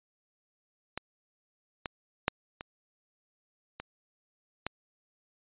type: clicks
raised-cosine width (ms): 0.3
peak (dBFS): -18 / -17 / -8 / -22 / -22 / -16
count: 6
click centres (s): 0.976 / 1.858 / 2.281 / 2.609 / 3.8 / 4.666
effects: resampled to 8000 Hz